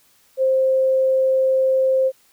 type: tone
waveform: sine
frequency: 526 Hz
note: C5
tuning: 9 cents sharp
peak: -14 dBFS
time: 0.37-2.12 s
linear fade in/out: 50 ms
effects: white hiss -57 dBFS RMS until 2.32 s